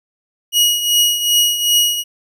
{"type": "tone with tremolo", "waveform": "sawtooth", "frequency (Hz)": 2900, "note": "F#7", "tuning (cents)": -35, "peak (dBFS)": -6, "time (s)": [0.52, 2.04], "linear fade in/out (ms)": 50, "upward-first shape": "triangle", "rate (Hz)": 2.6, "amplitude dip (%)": 70, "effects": []}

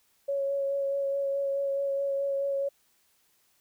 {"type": "tone with vibrato", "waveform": "sine", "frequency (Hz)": 554.4, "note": "C#5", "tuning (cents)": 0, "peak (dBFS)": -26, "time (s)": [0.28, 2.69], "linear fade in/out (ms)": 10, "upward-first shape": "sine", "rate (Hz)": 4.7, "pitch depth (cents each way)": 14, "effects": ["white hiss -68 dBFS RMS until 3.6 s"]}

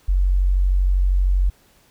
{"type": "tone", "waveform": "sine", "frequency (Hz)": 46.36, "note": "F#1", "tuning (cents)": 4, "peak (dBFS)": -14, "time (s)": [0.08, 1.5], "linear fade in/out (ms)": 10, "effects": ["pink hiss -56 dBFS RMS until 1.9 s"]}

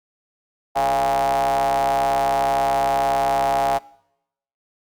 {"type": "ring-modulated tone", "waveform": "square", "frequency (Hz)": 65.41, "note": "C2", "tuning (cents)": 0, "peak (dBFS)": -15, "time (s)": [0.75, 3.79], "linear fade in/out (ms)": 20, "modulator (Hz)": 754, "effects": ["noise-tail reverb RT60 0.8 s tail -22 dB re dry", "Opus 48 kbps"]}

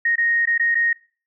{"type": "tone with dropouts", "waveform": "sine", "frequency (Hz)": 1864.7, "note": "A#6", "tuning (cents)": 0, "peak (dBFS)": -16, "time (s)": [0.05, 0.93], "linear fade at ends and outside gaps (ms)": 5, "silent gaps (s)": [[0.157, 0.18], [0.456, 0.472], [0.579, 0.596], [0.746, 0.752]], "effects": ["noise-tail reverb RT60 0.4 s tail -21 dB re dry"]}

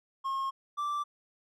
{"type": "tone pair in turn", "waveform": "triangle", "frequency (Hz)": [1078, 1171], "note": ["C#6", "D6"], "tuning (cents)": [-49, -5], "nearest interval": "minor second", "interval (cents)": 144, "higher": "second", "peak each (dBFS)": -28, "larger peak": "neither", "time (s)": [[0.24, 0.51], [0.77, 1.04]], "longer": "neither", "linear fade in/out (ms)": 20, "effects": []}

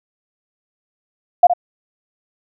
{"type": "tone with echo", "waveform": "sine", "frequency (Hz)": 706, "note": "F5", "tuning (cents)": 19, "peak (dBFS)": -3, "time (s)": [1.43, 1.47], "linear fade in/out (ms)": 5, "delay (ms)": 66, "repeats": 1, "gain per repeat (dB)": -10, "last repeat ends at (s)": 1.536, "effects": []}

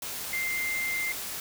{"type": "tone in noise", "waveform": "sine", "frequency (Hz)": 2093, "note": "C7", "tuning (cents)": 0, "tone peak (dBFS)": -28, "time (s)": [0.33, 1.12], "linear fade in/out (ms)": 2, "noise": "white", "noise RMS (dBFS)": -36, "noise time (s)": [0.02, 1.4], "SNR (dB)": 5, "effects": []}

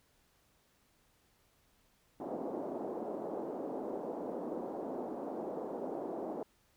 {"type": "band-pass noise", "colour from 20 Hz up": "pink", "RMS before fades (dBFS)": -40, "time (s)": [2.2, 6.43], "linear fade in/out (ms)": 2, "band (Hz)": [260, 740], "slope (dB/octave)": 24, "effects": ["pink hiss -71 dBFS RMS until 6.76 s"]}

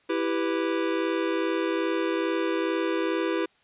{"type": "chord", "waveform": "square", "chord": "E minor", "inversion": "none", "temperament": "equal", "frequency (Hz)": [329.6, 392, 493.9], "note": ["E4", "G4", "B4"], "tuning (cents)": [0, 0, 0], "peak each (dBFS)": [-28, -30, -31], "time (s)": [0.09, 3.46], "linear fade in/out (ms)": 10, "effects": ["white hiss -63 dBFS RMS until 3.63 s", "resampled to 8000 Hz"]}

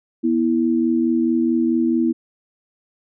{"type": "tone pair together", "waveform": "sine", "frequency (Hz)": [243.2, 327.8], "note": ["B3", "E4"], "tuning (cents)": [-26, -10], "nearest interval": "perfect fourth", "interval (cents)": 516, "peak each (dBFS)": -18, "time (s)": [0.23, 2.13], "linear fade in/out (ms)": 20, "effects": []}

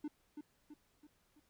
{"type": "tone with echo", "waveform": "triangle", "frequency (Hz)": 298.5, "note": "D4", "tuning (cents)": 28, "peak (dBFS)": -36, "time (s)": [0.04, 0.08], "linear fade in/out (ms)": 5, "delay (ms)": 330, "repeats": 4, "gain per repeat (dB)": -6, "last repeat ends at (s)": 1.4, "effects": ["pink hiss -75 dBFS RMS until 1.49 s"]}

